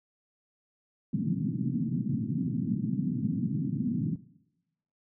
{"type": "band-pass noise", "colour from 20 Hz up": "white", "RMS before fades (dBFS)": -30, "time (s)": [1.13, 4.16], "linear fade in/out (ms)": 5, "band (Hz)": [120, 260], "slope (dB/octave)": 48, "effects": ["noise-tail reverb RT60 0.9 s tail -19 dB re dry"]}